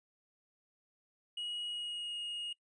triangle tone with pitch glide, 2900 to 2867 Hz, F#7 to F7, -35 to +45 cents, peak -36 dBFS, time 1.37-2.53 s, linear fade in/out 5 ms, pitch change -20 cents, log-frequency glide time 1.67-2.18 s, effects noise-tail reverb RT60 0.1 s tail -22 dB re dry + resampled to 22050 Hz

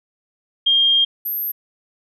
sine tone pair in turn, 3215 / 12860 Hz, G7 / G9, +43 / +43 cents, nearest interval 2 octaves, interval 2400 cents, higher second, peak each -12 / -21 dBFS, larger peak first, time 0.66-1.05 / 1.25-1.52 s, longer first, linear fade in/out 10 ms, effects none

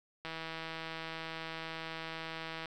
click train, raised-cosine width 0.3 ms, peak -25 dBFS, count 391, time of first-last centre 0.25-2.657 s, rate 162 Hz, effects 11-bit

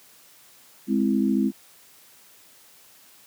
sine chord, Ab augmented, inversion none, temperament equal, 207.7 / 261.6 / 329.6 Hz, Ab3 / C4 / E4, 0 / 0 / 0 cents, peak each -22 / -23 / -26 dBFS, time 0.87-1.52 s, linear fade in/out 50 ms, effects white hiss -53 dBFS RMS until 3.26 s + high-pass 100 Hz 12 dB/octave

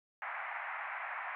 white band-pass noise, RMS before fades -41 dBFS, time 0.22-1.35 s, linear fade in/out 0 ms, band 690 to 2200 Hz, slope 48 dB/octave, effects none

